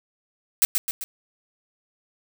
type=noise with echo; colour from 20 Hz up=blue; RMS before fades=-17 dBFS; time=0.62-0.65 s; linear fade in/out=0 ms; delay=130 ms; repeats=3; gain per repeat=-5 dB; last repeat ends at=1.04 s; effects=none